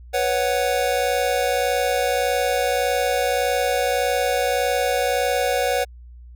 square chord, B suspended second, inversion none, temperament just, 493.9 / 555.6 / 740.8 Hz, B4 / C#5 / F#5, 0 / +4 / +2 cents, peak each -24 dBFS, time 0.13-5.85 s, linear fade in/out 20 ms, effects added 60 Hz sine -39 dBFS peak until 6.35 s

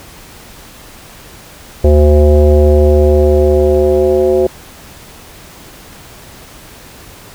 sine tone with frequency modulation, 223.6 Hz, A3, 28 cents sharp, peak -5 dBFS, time 1.84-4.47 s, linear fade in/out 5 ms, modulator 149 Hz, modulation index 2.3, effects pink hiss -36 dBFS RMS until 7.34 s

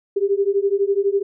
sine beating tone pair, 392 / 404 Hz, G4 / G#4, 0 / -48 cents, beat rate 12 Hz, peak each -19 dBFS, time 0.16-1.23 s, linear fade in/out 10 ms, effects none

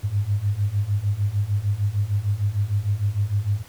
sine beating tone pair, 98.4 / 105 Hz, G2 / G#2, +7 / +19 cents, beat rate 6.6 Hz, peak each -24 / -22 dBFS, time 0.03-3.63 s, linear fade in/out 20 ms, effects pink hiss -48 dBFS RMS until 3.68 s

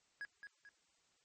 triangle tone with echo, 1661.2 Hz, G#6, in tune, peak -40 dBFS, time 0.21-0.25 s, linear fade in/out 0 ms, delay 220 ms, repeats 2, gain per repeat -7 dB, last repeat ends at 0.69 s, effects white hiss -75 dBFS RMS until 1.24 s + MP3 32 kbps

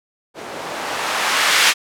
violet noise with low-pass filter sweep, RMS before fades -19 dBFS, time 0.34-1.74 s, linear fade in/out 50 ms, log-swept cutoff 400 to 2300 Hz, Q 0.83, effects none

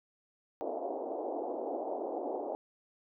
white band-pass noise, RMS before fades -37 dBFS, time 0.61-2.55 s, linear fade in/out 0 ms, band 280 to 790 Hz, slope 48 dB/octave, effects none

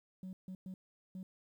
sine tone bursts at uneven times, 186.6 Hz, F#3, 15 cents sharp, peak -40 dBFS, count 4, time 0.23-0.33 / 0.48-0.55 / 0.66-0.74 / 1.15-1.23 s, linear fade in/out 2 ms, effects tanh soft clip ceiling -41 dBFS + 12-bit

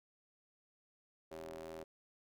sawtooth ring-modulated tone, 82.2 Hz, E2, 4 cents flat, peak -39 dBFS, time 1.31-1.84 s, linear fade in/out 10 ms, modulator 472 Hz, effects none

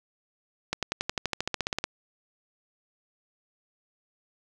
accelerating click train, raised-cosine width 0.2 ms, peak -10 dBFS, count 16, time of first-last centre 0.73-1.84 s, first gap 97 ms, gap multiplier 0.96, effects none

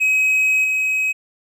triangle tone with level steps, 2541 Hz, D#7, 36 cents sharp, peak -12 / -15 dBFS, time 0-1.13 s, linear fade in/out 20 ms, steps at 0.64 s, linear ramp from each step 5 ms, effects none

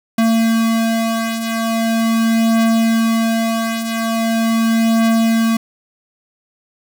square beating tone pair, 226.1 / 226.51 Hz, A3 / A#3, +47 / -50 cents, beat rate 0.41 Hz, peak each -21 / -15 dBFS, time 0.18-5.57 s, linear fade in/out 5 ms, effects 7-bit

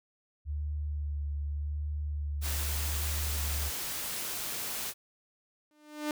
sine tone with vibrato, 73.42 Hz, D2, in tune, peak -31 dBFS, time 0.45-3.72 s, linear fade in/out 50 ms, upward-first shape sine, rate 0.85 Hz, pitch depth 23 cents each way
white noise, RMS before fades -36 dBFS, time 2.41-4.94 s, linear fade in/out 50 ms
sawtooth tone with exponential growth, 300.4 Hz, D4, 39 cents sharp, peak -24 dBFS, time 5.71-6.11 s, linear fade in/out 1 ms, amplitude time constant 86 ms
effects none

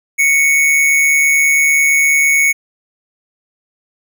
square tone with amplitude modulation, 2217 Hz, C#7, in tune, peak -8 dBFS, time 0.18-2.53 s, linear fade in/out 20 ms, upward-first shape sine, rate 149 Hz, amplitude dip 40%, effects none

